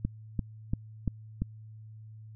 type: click train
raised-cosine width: 5 ms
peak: -16 dBFS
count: 5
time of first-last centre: 0.05-1.42 s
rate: 2.92 Hz
effects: added 109 Hz sine -45 dBFS peak until 2.35 s